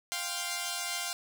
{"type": "chord", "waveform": "5% pulse", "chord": "F suspended second", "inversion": "none", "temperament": "equal", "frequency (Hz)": [698.5, 784, 1046.5], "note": ["F5", "G5", "C6"], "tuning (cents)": [0, 0, 0], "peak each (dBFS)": [-24, -27, -27], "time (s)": [0.12, 1.13], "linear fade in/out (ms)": 0, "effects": []}